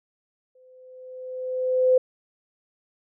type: tone with exponential growth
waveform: sine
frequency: 511 Hz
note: C5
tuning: 41 cents flat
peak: -13 dBFS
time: 0.55-1.98 s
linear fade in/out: 5 ms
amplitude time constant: 310 ms
effects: none